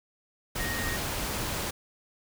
sine tone in noise, 1864.7 Hz, A#6, in tune, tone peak -34 dBFS, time 0.59-0.97 s, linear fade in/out 10 ms, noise pink, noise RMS -32 dBFS, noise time 0.55-1.71 s, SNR -5 dB, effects none

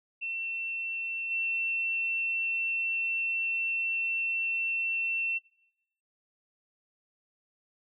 sine tone with level steps, 2698 Hz, E7, 40 cents sharp, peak -32 / -28 dBFS, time 0.21-5.39 s, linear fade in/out 20 ms, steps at 1.3 s, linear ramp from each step 20 ms, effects noise-tail reverb RT60 0.8 s tail -21 dB re dry

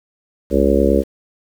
harmonic tone with a mistuned harmonic, 69.4 Hz, C#2, 3 cents sharp, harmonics 1 / 3 / 4 / 5 / 6 / 7 / 8, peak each -19 / -19 / -19 / -19 / -19 / -19 / -19 dBFS, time 0.5-1.04 s, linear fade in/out 50 ms, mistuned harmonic 1, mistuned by -80 cents, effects 7-bit

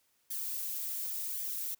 violet noise with flanger, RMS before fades -37 dBFS, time 0.3-1.75 s, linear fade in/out 10 ms, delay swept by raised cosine 0.73 to 5.73 ms, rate 0.9 Hz, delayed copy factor -0.6, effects white hiss -73 dBFS RMS until 1.79 s

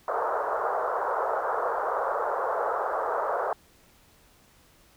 pink band-pass noise, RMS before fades -28 dBFS, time 0.08-3.53 s, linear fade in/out 2 ms, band 450 to 1400 Hz, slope 48 dB/octave, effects pink hiss -59 dBFS RMS until 4.96 s

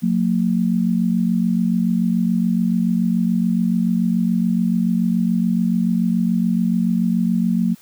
sine tone pair together, 180.8 / 227.8 Hz, F#3 / A#3, -40 / -40 cents, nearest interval major third, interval 400 cents, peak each -18 / -18 dBFS, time 0.02-7.75 s, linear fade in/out 20 ms, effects white hiss -50 dBFS RMS until 7.81 s

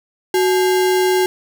sine tone with sample-and-hold, 370 Hz, F#4, in tune, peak -12 dBFS, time 0.34-1.26 s, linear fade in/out 2 ms, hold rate 1225 Hz, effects none

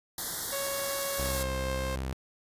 white band-stop noise, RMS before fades -34 dBFS, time 0.18-1.43 s, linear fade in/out 2 ms, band 2000 to 3300 Hz, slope 96 dB/octave
sawtooth tone with pitch glide, 554.4 to 528.4 Hz, C#5 to C5, 0 to +17 cents, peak -29 dBFS, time 0.52-1.96 s, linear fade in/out 10 ms, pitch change -83 cents, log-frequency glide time 1.24-1.5 s
sawtooth tone with vibrato, 65.7 Hz, C2, 8 cents sharp, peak -28 dBFS, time 1.19-2.13 s, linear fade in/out 0 ms, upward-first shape sine, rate 10 Hz, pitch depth 14 cents each way
effects resampled to 32000 Hz

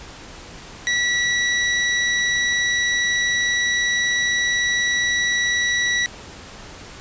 sawtooth tone, 1944 Hz, B6, 28 cents flat, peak -14 dBFS, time 0.87-6.06 s, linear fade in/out 0 ms, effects pink hiss -39 dBFS RMS until 7 s + resampled to 16000 Hz

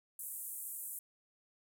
white band-pass noise, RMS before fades -44 dBFS, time 0.19-0.99 s, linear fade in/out 2 ms, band 8100 to 15000 Hz, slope 48 dB/octave, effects none

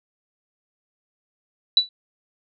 sine tone with exponential decay, 3951 Hz, B7, in tune, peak -8 dBFS, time 1.77-1.89 s, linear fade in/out 2 ms, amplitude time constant 25 ms, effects none

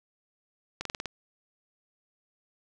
slowing click train, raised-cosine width 0.2 ms, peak -16 dBFS, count 6, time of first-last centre 0.81-1.057 s, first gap 43 ms, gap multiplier 1.07, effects none

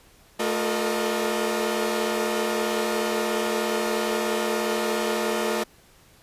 sawtooth tone cluster, 220.6 / 356.5 / 436 / 472.9 / 611 Hz, A3 / F4 / A4 / A#4 / D#5, +5 / +36 / -16 / +25 / -32 cents, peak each -26 dBFS, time 0.39-5.64 s, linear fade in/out 10 ms, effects pink hiss -55 dBFS RMS until 6.22 s + resampled to 32000 Hz

